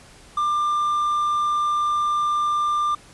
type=tone; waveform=triangle; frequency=1192 Hz; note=D6; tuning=25 cents sharp; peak=-17 dBFS; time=0.37-2.95 s; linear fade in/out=5 ms; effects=pink hiss -48 dBFS RMS until 3.13 s + resampled to 24000 Hz